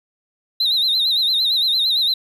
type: tone with vibrato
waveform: triangle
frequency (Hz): 3881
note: B7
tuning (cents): -31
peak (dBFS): -13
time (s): 0.6-2.14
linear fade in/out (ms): 5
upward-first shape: sine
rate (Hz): 8.8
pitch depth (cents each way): 110
effects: tanh soft clip ceiling -10 dBFS